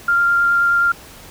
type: tone with vibrato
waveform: sine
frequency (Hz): 1393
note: F6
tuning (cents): -5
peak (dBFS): -12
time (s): 0.08-0.92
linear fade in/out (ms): 5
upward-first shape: triangle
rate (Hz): 9.5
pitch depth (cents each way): 10
effects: pink hiss -40 dBFS RMS until 1.3 s